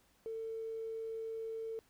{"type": "tone with tanh clipping", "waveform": "triangle", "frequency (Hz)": 448.3, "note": "A4", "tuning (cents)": 32, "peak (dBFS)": -38, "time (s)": [0.26, 1.79], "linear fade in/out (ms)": 0, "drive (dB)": 2, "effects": ["pink hiss -70 dBFS RMS until 1.89 s"]}